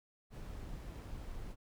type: noise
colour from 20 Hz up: brown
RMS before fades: -45 dBFS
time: 0.3-1.56 s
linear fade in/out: 50 ms
effects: none